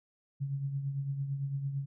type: tone with tremolo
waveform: sine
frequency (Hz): 138.59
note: C#3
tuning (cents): 0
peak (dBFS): -29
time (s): 0.4-1.86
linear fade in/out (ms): 20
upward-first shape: triangle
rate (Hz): 8.9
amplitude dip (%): 60
effects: none